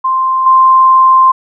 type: tone with level steps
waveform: sine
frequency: 1046.5 Hz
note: C6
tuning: in tune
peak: -9 / -3 dBFS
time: 0.04-1.32 s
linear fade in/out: 10 ms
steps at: 0.46 s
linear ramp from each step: 5 ms
effects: none